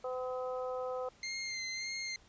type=harmonic tone; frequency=254.5 Hz; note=C4; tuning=48 cents flat; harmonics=2 / 3 / 4 / 5; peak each=-36 / -44 / -48 / -45 dBFS; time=0.04-1.09 s; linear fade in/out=5 ms
type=tone with vibrato; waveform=20% pulse; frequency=2100 Hz; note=C7; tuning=6 cents sharp; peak=-32 dBFS; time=1.23-2.16 s; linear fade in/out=2 ms; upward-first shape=sine; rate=1.7 Hz; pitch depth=30 cents each way
effects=pink hiss -63 dBFS RMS until 2.28 s + resampled to 16000 Hz